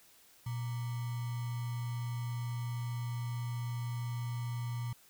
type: tone with sample-and-hold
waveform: sine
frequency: 120 Hz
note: B2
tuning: 49 cents flat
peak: -34 dBFS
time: 0.46-4.93 s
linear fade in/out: 5 ms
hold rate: 1050 Hz
effects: white hiss -62 dBFS RMS until 5.09 s